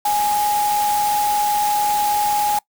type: tone in noise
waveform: sine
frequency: 830.6 Hz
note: G#5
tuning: in tune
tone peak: -16 dBFS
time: 0.05-2.59 s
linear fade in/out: 5 ms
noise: white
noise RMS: -27 dBFS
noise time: 0.05-2.59 s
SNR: +8 dB
effects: noise-tail reverb RT60 0.1 s tail -22 dB re dry